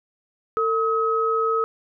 sine tone pair together, 450.3 / 1275.8 Hz, A4 / D#6, +40 / +43 cents, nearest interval octave + tritone, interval 1803 cents, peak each -22 / -21 dBFS, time 0.57-1.64 s, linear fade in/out 0 ms, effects none

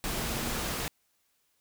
sine tone in noise, 233.1 Hz, A#3, in tune, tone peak -41 dBFS, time 0.19-0.59 s, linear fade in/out 0 ms, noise pink, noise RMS -33 dBFS, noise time 0.04-0.88 s, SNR -11 dB, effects white hiss -73 dBFS RMS until 1.6 s

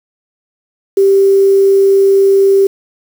sine tone with quantisation, 392 Hz, G4, in tune, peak -5 dBFS, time 0.97-2.67 s, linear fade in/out 5 ms, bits 5, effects none

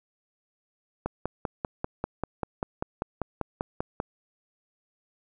click train, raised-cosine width 1 ms, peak -14 dBFS, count 16, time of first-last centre 1.06-4.001 s, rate 5.1 Hz, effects none

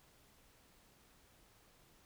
silence, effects pink hiss -67 dBFS RMS until 2.05 s

